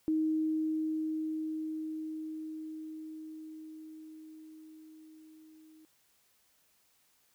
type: tone with level ramp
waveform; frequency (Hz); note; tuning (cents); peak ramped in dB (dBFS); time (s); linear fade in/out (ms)
sine; 314; D#4; +16; -26 to -55; 0.08-5.85; 0
effects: white hiss -70 dBFS RMS until 7.34 s